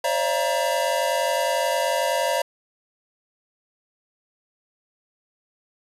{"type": "tone cluster", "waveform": "square", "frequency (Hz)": [534, 585, 673, 946], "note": ["C5", "D5", "E5", "A#5"], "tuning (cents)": [35, -7, 36, 25], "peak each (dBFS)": -27, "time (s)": [0.04, 2.42], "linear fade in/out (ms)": 5, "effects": ["resampled to 32000 Hz"]}